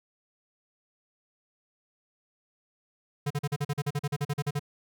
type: tone bursts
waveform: square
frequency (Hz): 144.7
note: D3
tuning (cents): -25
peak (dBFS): -27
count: 16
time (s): 3.26-4.595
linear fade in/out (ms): 10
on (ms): 45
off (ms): 41
effects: none